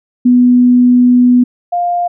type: tone pair in turn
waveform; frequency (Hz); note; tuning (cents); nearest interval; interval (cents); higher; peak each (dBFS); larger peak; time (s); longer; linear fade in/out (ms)
sine; 246.9 / 702.2; B3 / F5; 0 / +9; octave + tritone; 1809; second; -4 / -11; first; 0.25-1.44 / 1.72-2.08; first; 10
effects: none